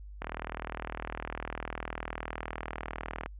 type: click train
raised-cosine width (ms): 0.5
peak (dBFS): -20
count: 122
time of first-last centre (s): 0.22-3.26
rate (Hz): 39.8
effects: added 50 Hz sine -43 dBFS peak until 3.39 s + resampled to 8000 Hz